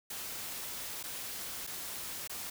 white noise with dropouts, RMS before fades -41 dBFS, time 0.1-2.5 s, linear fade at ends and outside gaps 5 ms, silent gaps 1.03-1.037 / 1.668-1.672 / 2.276-2.295 s, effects none

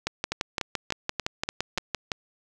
two click trains, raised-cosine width 0.2 ms, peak -10 / -9 dBFS, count 6 / 13, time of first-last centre 0.32-1.782 / 0.07-2.118 s, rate 3.42 / 5.86 Hz, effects none

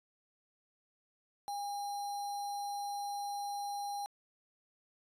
sine tone with sample-and-hold, 810 Hz, G#5, 43 cents flat, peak -36 dBFS, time 1.48-4.06 s, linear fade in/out 0 ms, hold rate 4900 Hz, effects resampled to 32000 Hz

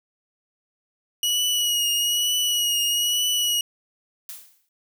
sawtooth tone with vibrato, 2910 Hz, F#7, 29 cents flat, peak -17 dBFS, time 1.23-3.61 s, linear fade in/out 2 ms, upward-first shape triangle, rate 1.1 Hz, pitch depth 38 cents each way
blue noise with exponential decay, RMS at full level -34 dBFS, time 4.29-4.69 s, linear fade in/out 2 ms, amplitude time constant 85 ms
effects none

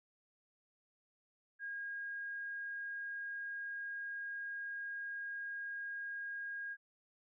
sine tone, 1629 Hz, G#6, 34 cents flat, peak -40 dBFS, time 1.59-6.77 s, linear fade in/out 50 ms, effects none

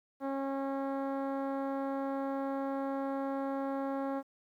10% pulse tone with low-pass filter, 272.9 Hz, C#4, 27 cents flat, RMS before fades -35 dBFS, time 0.2-4.23 s, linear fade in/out 50 ms, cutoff 790 Hz, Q 0.6, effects 11-bit

